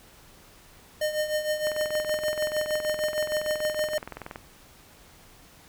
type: tone with tremolo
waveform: square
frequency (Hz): 610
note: D#5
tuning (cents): -34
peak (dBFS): -23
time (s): 1.01-3.98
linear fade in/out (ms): 5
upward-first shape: triangle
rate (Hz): 6.5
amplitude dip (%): 75
type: click train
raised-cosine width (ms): 0.5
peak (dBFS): -21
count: 58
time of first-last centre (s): 1.67-4.359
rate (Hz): 21.2
effects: pink hiss -53 dBFS RMS until 5.68 s

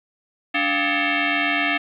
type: tone with frequency modulation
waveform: sine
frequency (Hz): 202.6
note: G#3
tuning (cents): -43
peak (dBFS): -18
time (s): 0.54-1.78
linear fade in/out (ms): 10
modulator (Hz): 493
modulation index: 5.6
effects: 10-bit

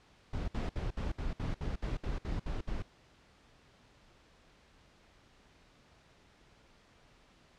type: noise bursts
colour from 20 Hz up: brown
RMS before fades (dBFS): -35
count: 12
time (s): 0.33-2.823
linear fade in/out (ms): 5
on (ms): 150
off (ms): 63
effects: pink hiss -63 dBFS RMS until 7.58 s + low-pass 5000 Hz 12 dB/octave

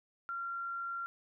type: tone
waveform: sine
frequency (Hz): 1377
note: F6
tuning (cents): -25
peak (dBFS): -36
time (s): 0.29-1.06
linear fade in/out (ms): 0
effects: none

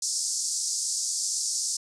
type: band-pass noise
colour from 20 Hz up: pink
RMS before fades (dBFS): -29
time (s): 0.02-1.77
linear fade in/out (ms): 5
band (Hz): 5000 to 9000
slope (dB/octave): 48
effects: none

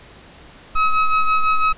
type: ring-modulated tone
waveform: square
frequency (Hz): 640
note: D#5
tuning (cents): +49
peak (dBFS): -11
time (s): 0.75-1.73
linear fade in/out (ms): 10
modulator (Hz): 637
effects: pink hiss -44 dBFS RMS until 1.77 s + resampled to 8000 Hz

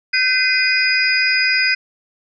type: tone cluster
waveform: sine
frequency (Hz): 1533 / 2045 / 2473 / 4948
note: G6 / C7 / D#7 / D#8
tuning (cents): -39 / -40 / -11 / -10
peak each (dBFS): -19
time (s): 0.13-1.75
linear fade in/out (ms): 10
effects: none

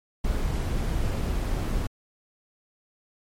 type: noise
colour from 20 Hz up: brown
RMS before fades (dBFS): -26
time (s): 0.24-1.87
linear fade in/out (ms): 5
effects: MP3 64 kbps

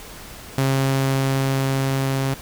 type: tone with level ramp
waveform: sawtooth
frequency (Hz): 134.9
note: C#3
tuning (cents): -47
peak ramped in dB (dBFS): -13 to -16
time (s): 0.58-2.34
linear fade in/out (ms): 0
effects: pink hiss -39 dBFS RMS until 2.41 s

